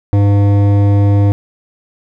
sine tone with hard clipping, 101 Hz, G#2, 48 cents flat, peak -9 dBFS, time 0.13-1.32 s, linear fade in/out 0 ms, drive 13 dB, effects none

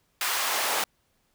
pink noise with high-pass filter sweep, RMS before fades -27 dBFS, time 0.21-0.84 s, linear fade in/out 2 ms, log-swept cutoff 1200 to 600 Hz, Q 1.1, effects pink hiss -70 dBFS RMS until 1.34 s

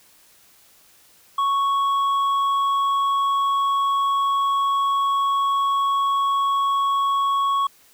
sine tone with hard clipping, 1108.7 Hz, C#6, in tune, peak -19 dBFS, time 1.38-7.67 s, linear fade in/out 5 ms, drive 4 dB, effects white hiss -54 dBFS RMS until 7.93 s

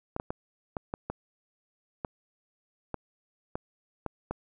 clicks, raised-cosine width 1 ms, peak -18 dBFS, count 11, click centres 0.164 / 0.199 / 0.305 / 0.768 / 0.939 / 1.1 / 2.048 / 2.943 / 3.555 / 4.063 / 4.31 s, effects none

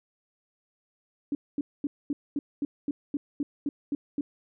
sine tone bursts, 286.8 Hz, D4, 41 cents flat, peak -25 dBFS, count 12, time 1.32-4.21 s, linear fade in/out 2 ms, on 30 ms, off 230 ms, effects none

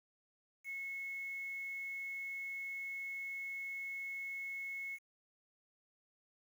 sine tone with quantisation, 2187 Hz, C#7, 24 cents flat, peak -40 dBFS, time 0.64-4.99 s, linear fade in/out 50 ms, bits 10, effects none

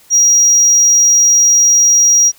sine tone, 5720 Hz, F8, 41 cents sharp, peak -3 dBFS, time 0.1-2.32 s, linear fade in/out 50 ms, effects tanh soft clip ceiling -5 dBFS + white hiss -46 dBFS RMS until 2.38 s

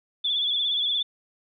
sine tone with vibrato, 3441 Hz, A7, 39 cents flat, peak -22 dBFS, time 0.24-1.03 s, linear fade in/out 10 ms, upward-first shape sine, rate 17 Hz, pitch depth 56 cents each way, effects none

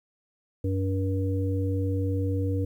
harmonic tone, 95.6 Hz, G2, 43 cents flat, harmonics 1 / 3 / 5, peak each -25 / -31 / -33 dBFS, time 0.64-2.65 s, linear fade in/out 5 ms, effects 10-bit

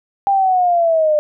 sine linear sweep, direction down, 800 to 595 Hz, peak -11 dBFS, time 0.27-1.19 s, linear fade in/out 0 ms, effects none

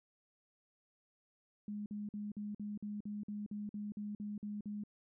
sine tone bursts, 207.7 Hz, G#3, in tune, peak -39 dBFS, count 14, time 1.68-4.837 s, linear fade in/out 2 ms, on 180 ms, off 49 ms, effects none

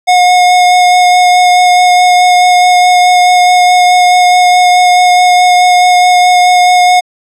square tone with vibrato, 722 Hz, F#5, 43 cents flat, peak -4 dBFS, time 0.07-7.01 s, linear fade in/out 20 ms, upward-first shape sine, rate 4.7 Hz, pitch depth 10 cents each way, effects low-pass 8000 Hz 12 dB/octave

